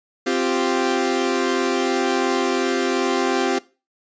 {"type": "chord", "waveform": "sawtooth", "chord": "C suspended fourth", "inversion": "none", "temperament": "equal", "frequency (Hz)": [261.6, 349.2, 392], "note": ["C4", "F4", "G4"], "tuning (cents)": [0, 0, 0], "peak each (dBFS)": -19, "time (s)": [0.26, 3.59], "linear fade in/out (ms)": 10, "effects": ["noise-tail reverb RT60 0.3 s tail -19 dB re dry", "resampled to 16000 Hz"]}